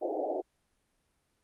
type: band-pass noise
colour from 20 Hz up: white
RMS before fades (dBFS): -33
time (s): 0.01-0.42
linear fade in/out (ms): 20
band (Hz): 290 to 770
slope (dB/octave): 96
effects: pink hiss -75 dBFS RMS until 1.43 s + Opus 32 kbps